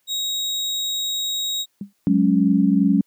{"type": "tone", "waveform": "35% pulse", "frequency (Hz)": 3790, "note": "A#7", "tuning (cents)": 28, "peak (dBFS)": -20, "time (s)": [0.07, 1.66], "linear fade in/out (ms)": 50}
{"type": "tone with exponential decay", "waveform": "sine", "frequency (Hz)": 200, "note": "G3", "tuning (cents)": 35, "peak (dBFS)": -23, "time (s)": [1.81, 1.93], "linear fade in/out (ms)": 2, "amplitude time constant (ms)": 24}
{"type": "chord", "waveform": "sine", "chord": "F# suspended second", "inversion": "none", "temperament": "equal", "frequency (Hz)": [185, 207.7, 277.2], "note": ["F#3", "G#3", "C#4"], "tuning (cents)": [0, 0, 0], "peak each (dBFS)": -18, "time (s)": [2.07, 3.01], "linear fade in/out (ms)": 0}
{"effects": ["white hiss -68 dBFS RMS until 3.06 s", "high-pass 100 Hz 12 dB/octave"]}